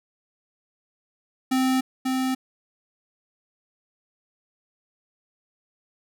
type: tone with echo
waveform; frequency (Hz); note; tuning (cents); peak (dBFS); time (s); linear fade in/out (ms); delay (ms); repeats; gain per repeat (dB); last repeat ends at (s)
square; 260.1; C4; -10; -20; 1.51-1.81; 10; 540; 1; -3; 2.35
effects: none